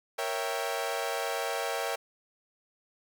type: chord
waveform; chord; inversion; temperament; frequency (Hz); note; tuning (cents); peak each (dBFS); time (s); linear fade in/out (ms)
sawtooth; A# diminished seventh; none; equal; 466.2 / 554.4 / 659.3 / 784; A#4 / C#5 / E5 / G5; 0 / 0 / 0 / 0; -32; 0.18-1.96; 10
effects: none